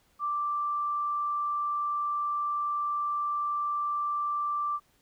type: tone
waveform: sine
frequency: 1174.7 Hz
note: D6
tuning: in tune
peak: -27 dBFS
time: 0.19-4.8 s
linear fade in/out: 50 ms
effects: pink hiss -67 dBFS RMS until 5.01 s